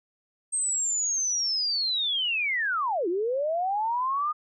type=linear two-way sweep; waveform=sine; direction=down then up; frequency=8420 to 329.6 to 1237 Hz; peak=-24 dBFS; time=0.52-4.33 s; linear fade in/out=20 ms; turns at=3.08 s; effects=none